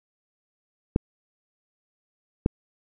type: clicks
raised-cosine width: 3 ms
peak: -6 dBFS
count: 2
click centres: 0.961 / 2.461 s
effects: none